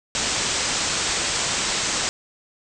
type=low-pass noise; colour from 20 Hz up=white; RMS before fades=-24 dBFS; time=0.15-2.09 s; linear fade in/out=0 ms; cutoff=8300 Hz; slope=96 dB/octave; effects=none